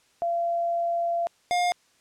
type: tone pair in turn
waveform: sine / square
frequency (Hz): 684 / 710.5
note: F5 / F5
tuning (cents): -36 / +30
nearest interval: minor second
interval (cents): 66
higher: second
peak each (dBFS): -23 / -22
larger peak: second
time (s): 0.22-1.27 / 1.51-1.72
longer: first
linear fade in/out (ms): 0
effects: white hiss -63 dBFS RMS until 2 s + low-pass 8000 Hz 12 dB/octave